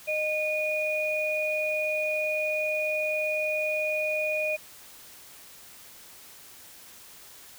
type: tone pair together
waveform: sine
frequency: 616 / 2454 Hz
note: D#5 / D#7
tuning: -17 / -25 cents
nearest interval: 2 octaves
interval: 2392 cents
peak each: -28 dBFS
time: 0.07-4.57 s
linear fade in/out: 20 ms
effects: white hiss -49 dBFS RMS until 7.58 s